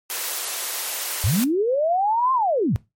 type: high-pass noise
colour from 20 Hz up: white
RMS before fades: -27 dBFS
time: 0.1-1.44 s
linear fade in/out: 0 ms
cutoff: 390 Hz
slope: 24 dB/octave
type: linear two-way sweep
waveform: sine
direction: up then down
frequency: 78.5 to 1068 to 78.5 Hz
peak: -17 dBFS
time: 1.24-2.76 s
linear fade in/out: 0 ms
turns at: 2.33 s
effects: noise-tail reverb RT60 0.2 s tail -17 dB re dry + MP3 64 kbps